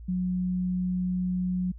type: tone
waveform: sine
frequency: 182 Hz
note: F#3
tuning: 28 cents flat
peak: -25 dBFS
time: 0.08-1.72 s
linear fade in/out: 10 ms
effects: added 57 Hz sine -40 dBFS peak until 1.78 s